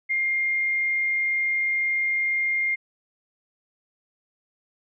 sine tone, 2117 Hz, C7, 20 cents sharp, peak -21 dBFS, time 0.09-2.76 s, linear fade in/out 20 ms, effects none

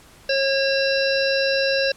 harmonic tone with a mistuned harmonic, 544 Hz, C#5, 33 cents flat, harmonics 1 / 3 / 5 / 7 / 9 / 10, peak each -20 / -25 / -27 / -28 / -30 / -30 dBFS, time 0.29-1.92 s, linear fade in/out 5 ms, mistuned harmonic 7, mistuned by +75 cents, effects pink hiss -49 dBFS RMS until 1.96 s + low-pass 12000 Hz 12 dB/octave

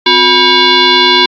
sine tone with frequency modulation, 2217 Hz, C#7, in tune, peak -4 dBFS, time 0.06-1.26 s, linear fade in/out 5 ms, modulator 619 Hz, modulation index 3.2, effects AAC 64 kbps

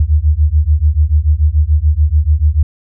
sine beating tone pair, 72.5 / 79.4 Hz, D2 / D#2, -22 / +36 cents, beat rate 6.9 Hz, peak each -11 dBFS, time 0-2.63 s, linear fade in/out 5 ms, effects none

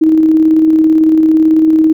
sine tone with tremolo, 316.5 Hz, D#4, 30 cents sharp, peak -4 dBFS, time 0.01-1.93 s, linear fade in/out 10 ms, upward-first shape square, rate 18 Hz, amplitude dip 25%, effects none

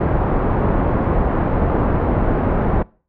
pink low-pass noise, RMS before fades -17 dBFS, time 0-2.83 s, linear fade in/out 10 ms, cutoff 970 Hz, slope 12 dB/octave, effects noise-tail reverb RT60 0.4 s tail -24 dB re dry + low-pass 2000 Hz 12 dB/octave

